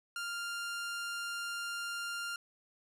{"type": "tone", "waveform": "sawtooth", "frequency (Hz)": 1396.9, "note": "F6", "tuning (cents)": 0, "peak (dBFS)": -33, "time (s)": [0.16, 2.36], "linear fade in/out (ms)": 2, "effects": ["low-pass 12000 Hz 12 dB/octave"]}